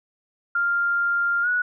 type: tone with pitch glide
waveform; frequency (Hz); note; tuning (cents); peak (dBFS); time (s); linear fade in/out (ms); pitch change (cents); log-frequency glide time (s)
sine; 1396.9 to 1466.3; F6 to F#6; 0 to -16; -19; 0.55-1.62; 5; +84; 1.42-1.48
effects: none